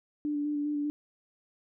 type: tone with vibrato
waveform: sine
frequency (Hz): 293.8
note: D4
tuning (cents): +1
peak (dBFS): -28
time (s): 0.25-0.9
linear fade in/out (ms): 0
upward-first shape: square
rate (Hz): 5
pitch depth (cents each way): 16
effects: none